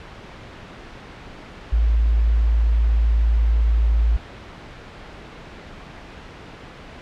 sine tone, 56 Hz, A1, 31 cents sharp, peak -14 dBFS, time 1.72-4.17 s, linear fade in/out 10 ms, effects pink hiss -39 dBFS RMS until 7.01 s + low-pass 3000 Hz 12 dB/octave

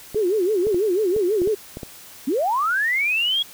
clicks, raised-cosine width 2 ms, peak -18 dBFS, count 8, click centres 0.146 / 0.669 / 0.745 / 1.164 / 1.418 / 1.474 / 1.771 / 1.832 s
sine tone with vibrato, 392 Hz, G4, in tune, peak -17 dBFS, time 0.15-1.55 s, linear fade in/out 10 ms, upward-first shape sine, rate 6.1 Hz, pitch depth 210 cents each way
sine linear sweep, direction up, 229.7 to 3362 Hz, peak -18 dBFS, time 2.27-3.43 s, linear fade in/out 10 ms
effects white hiss -43 dBFS RMS until 3.53 s

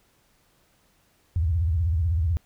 sine tone with vibrato, 82.41 Hz, E2, in tune, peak -20 dBFS, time 1.36-2.37 s, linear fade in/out 0 ms, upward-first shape sine, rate 16 Hz, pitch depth 210 cents each way, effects pink hiss -64 dBFS RMS until 2.45 s

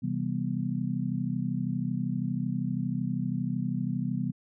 sine chord, C major seventh, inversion none, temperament just, 130.81 / 163.52 / 196.22 / 245.3 Hz, C3 / E3 / G3 / B3, 0 / -14 / +2 / -12 cents, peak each -33 dBFS, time 0.02-4.32 s, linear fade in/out 20 ms, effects none

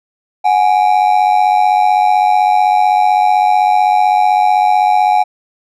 triangle ring-modulated tone, 784 Hz, G5, in tune, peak -3 dBFS, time 0.44-5.24 s, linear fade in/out 20 ms, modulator 47.9 Hz, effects none

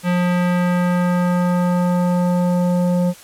square tone with low-pass filter sweep, 177.8 Hz, F3, 31 cents sharp, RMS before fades -17 dBFS, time 0.03-3.14 s, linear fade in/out 50 ms, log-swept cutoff 2500 to 600 Hz, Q 1.3, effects white hiss -42 dBFS RMS until 3.23 s + low-pass 12000 Hz 12 dB/octave

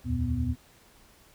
sine tone cluster, 74.4 / 85.2 / 117.9 / 248.1 Hz, D2 / F2 / A#2 / B3, +23 / -42 / +20 / +8 cents, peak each -31 dBFS, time 0.04-0.56 s, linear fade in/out 50 ms, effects pink hiss -58 dBFS RMS until 1.34 s

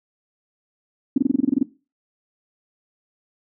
sine tone bursts, 269.4 Hz, C#4, 49 cents flat, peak -12 dBFS, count 11, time 1.16-1.63 s, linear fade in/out 5 ms, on 20 ms, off 25 ms, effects noise-tail reverb RT60 0.3 s tail -19 dB re dry

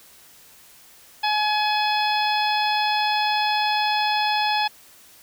harmonic tone, 846 Hz, G#5, 32 cents sharp, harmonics 1 / 2 / 3 / 4 / 5 / 6, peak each -21 / -29 / -28 / -28 / -32 / -31 dBFS, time 1.23-4.68 s, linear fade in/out 10 ms, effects white hiss -50 dBFS RMS until 5.22 s

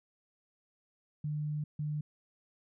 sine tone bursts at uneven times, 150 Hz, D3, 37 cents sharp, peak -32 dBFS, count 2, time 1.24-1.64 / 1.79-2.01 s, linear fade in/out 5 ms, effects none

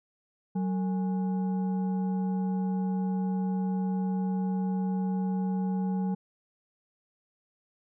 sine tone with frequency modulation, 187.9 Hz, F#3, 27 cents sharp, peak -26 dBFS, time 0.55-6.15 s, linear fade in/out 10 ms, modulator 640 Hz, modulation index 0.39, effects none

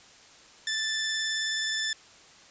15% pulse tone with vibrato, 1760 Hz, A6, in tune, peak -21 dBFS, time 0.67-1.93 s, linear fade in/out 2 ms, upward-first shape square, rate 19 Hz, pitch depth 9 cents each way, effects white hiss -53 dBFS RMS until 2.5 s + resampled to 16000 Hz

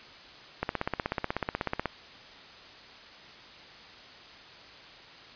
click train, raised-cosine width 0.5 ms, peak -13 dBFS, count 21, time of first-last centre 0.63-1.857 s, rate 16.3 Hz, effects white hiss -49 dBFS RMS until 5.35 s + resampled to 11025 Hz

